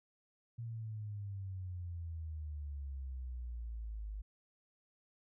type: exponential sweep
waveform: sine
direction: down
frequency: 117.7 to 50.4 Hz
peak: -40 dBFS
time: 0.58-4.22 s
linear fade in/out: 10 ms
effects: none